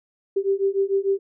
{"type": "beating tone pair", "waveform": "sine", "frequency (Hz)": [388.9, 395.6], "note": ["G4", "G4"], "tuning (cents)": [-14, 16], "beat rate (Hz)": 6.7, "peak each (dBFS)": -22, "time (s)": [0.36, 1.19], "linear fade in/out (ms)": 10, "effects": []}